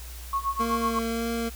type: tone with tremolo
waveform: sine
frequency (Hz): 1100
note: C#6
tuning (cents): -14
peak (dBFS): -22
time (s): 0.33-0.99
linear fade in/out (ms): 2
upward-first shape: sine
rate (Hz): 8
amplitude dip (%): 90
type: tone with vibrato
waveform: 25% pulse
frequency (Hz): 229.9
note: A#3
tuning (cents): -24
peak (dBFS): -23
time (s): 0.59-1.5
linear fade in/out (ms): 20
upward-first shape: sine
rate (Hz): 1.7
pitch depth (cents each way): 12
effects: added 60 Hz sine -38 dBFS peak until 1.55 s + white hiss -45 dBFS RMS until 1.55 s